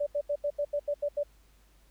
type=tone bursts; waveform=sine; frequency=581 Hz; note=D5; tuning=19 cents flat; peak=-26 dBFS; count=9; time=0-1.234 s; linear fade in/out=10 ms; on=66 ms; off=80 ms; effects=added 50 Hz sine -59 dBFS peak until 1.9 s + pink hiss -66 dBFS RMS until 1.9 s